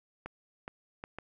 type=clicks; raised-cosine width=0.5 ms; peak=-25 dBFS; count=4; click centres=0.26 / 0.679 / 1.039 / 1.186 s; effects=none